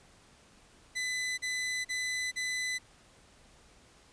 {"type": "tone bursts", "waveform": "sawtooth", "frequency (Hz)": 2006, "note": "B6", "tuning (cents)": 26, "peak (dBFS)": -28, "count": 4, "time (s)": [0.95, 2.787], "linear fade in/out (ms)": 20, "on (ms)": 430, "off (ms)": 39, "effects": ["pink hiss -60 dBFS RMS until 4.12 s", "resampled to 22050 Hz"]}